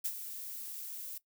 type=noise with ADSR envelope; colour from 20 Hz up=violet; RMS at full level=-33 dBFS; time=0.04-1.18 s; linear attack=14 ms; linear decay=62 ms; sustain=-10 dB; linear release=3 ms; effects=noise-tail reverb RT60 0.1 s tail -18 dB re dry

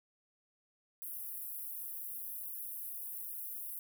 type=high-pass noise; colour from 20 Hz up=pink; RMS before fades=-43 dBFS; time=1.02-3.79 s; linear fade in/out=0 ms; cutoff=11000 Hz; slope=48 dB/octave; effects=none

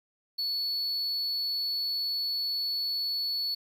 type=tone; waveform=triangle; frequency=4421 Hz; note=C#8; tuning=5 cents flat; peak=-27 dBFS; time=0.38-3.55 s; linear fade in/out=10 ms; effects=10-bit

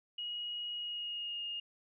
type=tone with pitch glide; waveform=sine; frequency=2894 to 2841 Hz; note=F#7 to F7; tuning=-39 to +29 cents; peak=-37 dBFS; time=0.18-1.6 s; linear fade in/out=5 ms; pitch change=-32 cents; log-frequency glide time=0.75-1.44 s; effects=none

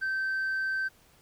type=tone with tanh clipping; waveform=sine; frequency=1551 Hz; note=G6; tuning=19 cents flat; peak=-28 dBFS; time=0.01-0.89 s; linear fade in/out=20 ms; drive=1 dB; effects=pink hiss -61 dBFS RMS until 1.21 s

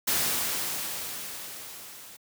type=noise with level ramp; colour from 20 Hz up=white; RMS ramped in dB=-25 to -47 dBFS; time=0.07-2.17 s; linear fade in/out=10 ms; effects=high-pass 80 Hz 12 dB/octave

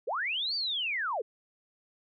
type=linear two-way sweep; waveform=sine; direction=up then down; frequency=379 to 4692 to 379 Hz; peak=-29 dBFS; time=0.07-1.22 s; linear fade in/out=10 ms; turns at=0.55 s; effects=none

